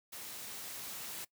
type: noise with level ramp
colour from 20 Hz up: white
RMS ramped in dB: -46 to -43 dBFS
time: 0.12-1.25 s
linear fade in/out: 10 ms
effects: noise-tail reverb RT60 0.1 s tail -20 dB re dry + high-pass 80 Hz 12 dB/octave